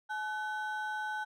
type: ring-modulated tone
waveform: triangle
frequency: 1180 Hz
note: D6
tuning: 8 cents sharp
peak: -29 dBFS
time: 0.09-1.25 s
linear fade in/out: 20 ms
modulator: 327 Hz
effects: none